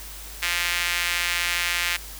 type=tone with high-pass filter; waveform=sawtooth; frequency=174.61 Hz; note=F3; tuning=in tune; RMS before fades=-25 dBFS; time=0.42-1.97 s; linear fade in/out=10 ms; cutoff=2100 Hz; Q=1.8; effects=added 50 Hz sine -40 dBFS peak until 2.19 s + white hiss -40 dBFS RMS until 2.19 s